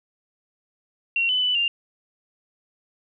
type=tone with pitch steps; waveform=sine; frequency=2741 / 3009 / 2986 / 2793 Hz; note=F7 / F#7 / F#7 / F7; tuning=-33 / +28 / +15 / -1 cents; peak=-19 dBFS; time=1.16-1.68 s; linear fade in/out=2 ms; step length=130 ms; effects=none